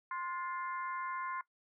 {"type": "harmonic tone with a mistuned harmonic", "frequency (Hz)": 349.2, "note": "F4", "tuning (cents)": 0, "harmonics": [3, 4, 5, 6], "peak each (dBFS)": [-38, -44, -48, -49], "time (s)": [0.11, 1.41], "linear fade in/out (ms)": 2, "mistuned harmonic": 4, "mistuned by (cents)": 42, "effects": ["noise-tail reverb RT60 0.1 s tail -19 dB re dry"]}